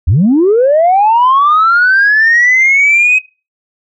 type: linear sweep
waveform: sine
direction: up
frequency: 67.5 to 2545 Hz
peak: -4 dBFS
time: 0.07-3.19 s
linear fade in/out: 10 ms
effects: noise-tail reverb RT60 0.3 s tail -22 dB re dry + tanh soft clip ceiling -2 dBFS